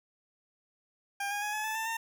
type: tone with pitch steps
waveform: 20% pulse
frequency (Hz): 802 / 818.9 / 836.1 / 853.6 / 871.6 / 889.9 / 908.6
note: G5 / G#5 / G#5 / G#5 / A5 / A5 / A#5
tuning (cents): +39 / -25 / +11 / +47 / -17 / +19 / -45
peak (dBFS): -27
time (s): 1.2-1.97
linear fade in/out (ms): 5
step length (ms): 110
effects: none